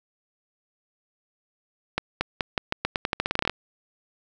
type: accelerating click train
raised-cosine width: 0.3 ms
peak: -7 dBFS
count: 18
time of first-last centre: 1.98-3.496 s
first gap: 230 ms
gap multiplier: 0.86
effects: none